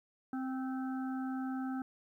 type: harmonic tone with a mistuned harmonic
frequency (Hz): 261.6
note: C4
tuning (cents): 0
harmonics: 1 / 3 / 5 / 6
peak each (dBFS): -35 / -45 / -49 / -51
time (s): 0.33-1.82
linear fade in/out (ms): 2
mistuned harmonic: 6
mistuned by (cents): -29
effects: 12-bit